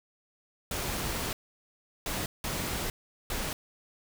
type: noise bursts at uneven times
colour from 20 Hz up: pink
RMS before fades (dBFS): -33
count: 4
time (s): 0.71-1.33 / 2.06-2.26 / 2.44-2.9 / 3.3-3.53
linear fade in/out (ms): 2
effects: none